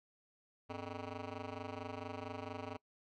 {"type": "ring-modulated tone", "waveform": "10% pulse", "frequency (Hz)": 174.61, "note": "F3", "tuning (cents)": 0, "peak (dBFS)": -31, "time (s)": [0.69, 2.77], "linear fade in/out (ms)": 10, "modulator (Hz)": 75.1, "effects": ["noise-tail reverb RT60 0.1 s tail -23 dB re dry", "low-pass 3000 Hz 12 dB/octave"]}